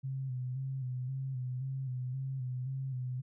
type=tone with vibrato; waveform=sine; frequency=130 Hz; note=C3; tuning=11 cents flat; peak=-34 dBFS; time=0.03-3.22 s; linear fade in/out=20 ms; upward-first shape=square; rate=1.9 Hz; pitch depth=48 cents each way; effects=none